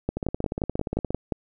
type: two click trains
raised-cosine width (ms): 2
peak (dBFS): -14 / -11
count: 17 / 8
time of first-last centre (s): 0.17-1.106 / 0.09-1.322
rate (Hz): 17.1 / 5.68
effects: none